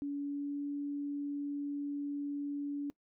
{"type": "tone with pitch glide", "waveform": "sine", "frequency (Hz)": [284.7, 286.5], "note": ["C#4", "D4"], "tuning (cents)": [46, -43], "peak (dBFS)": -34, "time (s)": [0.02, 2.9], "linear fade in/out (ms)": 0, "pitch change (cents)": 11, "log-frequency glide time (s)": [0.23, 0.66], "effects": ["noise-tail reverb RT60 0.1 s tail -22 dB re dry"]}